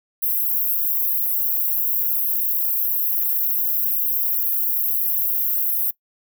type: high-pass noise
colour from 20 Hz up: pink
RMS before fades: -21 dBFS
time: 0.22-5.91 s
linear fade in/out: 10 ms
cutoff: 12000 Hz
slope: 96 dB/octave
effects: noise-tail reverb RT60 0.1 s tail -21 dB re dry